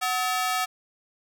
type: ring-modulated tone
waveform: sawtooth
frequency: 1012 Hz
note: B5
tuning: 42 cents sharp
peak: -17 dBFS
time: 0.01-0.66 s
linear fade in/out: 20 ms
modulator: 271 Hz
effects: none